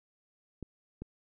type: clicks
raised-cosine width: 3 ms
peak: -27 dBFS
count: 2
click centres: 0.627 / 1.02 s
effects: none